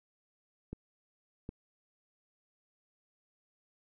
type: clicks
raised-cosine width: 3 ms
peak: -27 dBFS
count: 2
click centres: 0.73 / 1.491 s
effects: none